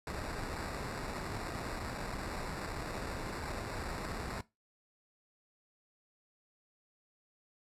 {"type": "noise with sample-and-hold", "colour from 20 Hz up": "pink", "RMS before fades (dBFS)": -40, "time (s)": [0.07, 4.41], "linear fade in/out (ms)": 2, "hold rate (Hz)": 3150, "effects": ["noise-tail reverb RT60 0.2 s tail -18 dB re dry", "low-pass 11000 Hz 12 dB/octave"]}